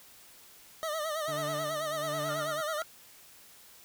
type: tone with vibrato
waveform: 25% pulse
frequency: 622 Hz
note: D#5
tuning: 1 cent flat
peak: -28 dBFS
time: 0.83-2.82 s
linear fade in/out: 0 ms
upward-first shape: sine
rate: 9.2 Hz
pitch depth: 82 cents each way
type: tone with tremolo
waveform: 25% pulse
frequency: 146.83 Hz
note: D3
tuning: in tune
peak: -34 dBFS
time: 1.28-2.61 s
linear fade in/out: 2 ms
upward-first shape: sine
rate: 1.3 Hz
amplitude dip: 70%
type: tone bursts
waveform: sine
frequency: 1396.9 Hz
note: F6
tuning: in tune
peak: -37 dBFS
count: 6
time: 2.28-2.835 s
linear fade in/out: 10 ms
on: 60 ms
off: 39 ms
effects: white hiss -55 dBFS RMS until 3.84 s